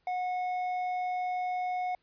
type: tone with hard clipping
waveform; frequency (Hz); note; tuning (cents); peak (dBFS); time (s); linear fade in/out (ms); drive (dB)
triangle; 729; F#5; -26; -31; 0.07-1.95; 2; 9
effects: pink hiss -73 dBFS RMS until 2.02 s + resampled to 11025 Hz